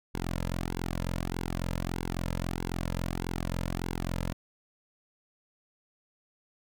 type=tone with flanger; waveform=sawtooth; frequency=43.65 Hz; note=F1; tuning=in tune; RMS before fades=-33 dBFS; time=0.14-4.33 s; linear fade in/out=10 ms; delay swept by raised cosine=1.6 to 2.7 ms; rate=1.6 Hz; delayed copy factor=-0.8; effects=none